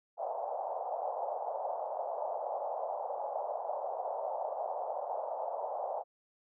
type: band-pass noise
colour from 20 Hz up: white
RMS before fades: -37 dBFS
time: 0.17-6.04 s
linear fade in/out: 50 ms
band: 550 to 840 Hz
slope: 48 dB/octave
effects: none